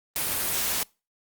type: noise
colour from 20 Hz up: white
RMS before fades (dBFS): -27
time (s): 0.16-0.83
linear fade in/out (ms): 0
effects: noise-tail reverb RT60 0.3 s tail -25 dB re dry + Opus 32 kbps